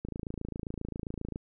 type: click train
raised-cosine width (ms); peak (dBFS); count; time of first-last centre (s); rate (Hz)
3; -23; 37; 0.05-1.359; 27.5
effects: none